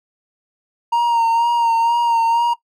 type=tone with vibrato; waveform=triangle; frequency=931 Hz; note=A#5; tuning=2 cents flat; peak=-11 dBFS; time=0.92-2.54 s; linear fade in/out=10 ms; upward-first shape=sine; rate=2.1 Hz; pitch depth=32 cents each way; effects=noise-tail reverb RT60 0.1 s tail -18 dB re dry